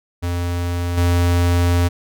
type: tone with level steps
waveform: square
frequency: 87.31 Hz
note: F2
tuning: in tune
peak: -20 / -14 dBFS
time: 0.22-1.89 s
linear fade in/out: 20 ms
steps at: 0.97 s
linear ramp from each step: 10 ms
effects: none